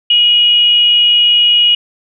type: tone with frequency modulation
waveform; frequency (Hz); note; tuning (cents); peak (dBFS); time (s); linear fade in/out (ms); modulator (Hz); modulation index
sine; 2895; F#7; -38; -6; 0.1-1.75; 5; 453; 0.22
effects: none